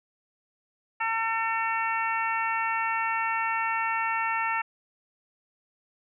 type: harmonic tone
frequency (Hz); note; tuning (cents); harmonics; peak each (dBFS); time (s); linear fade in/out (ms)
450; A4; +39; 2 / 3 / 4 / 5 / 6; -29 / -31 / -32 / -33 / -34; 1-4.62; 10
effects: none